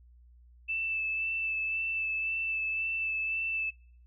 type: tone with vibrato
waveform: sine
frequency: 2641 Hz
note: E7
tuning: 3 cents sharp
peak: -29 dBFS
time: 0.68-3.71 s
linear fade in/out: 20 ms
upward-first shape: sine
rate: 1.9 Hz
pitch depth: 16 cents each way
effects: noise-tail reverb RT60 0.5 s tail -23 dB re dry + added 60 Hz sine -54 dBFS peak until 4.06 s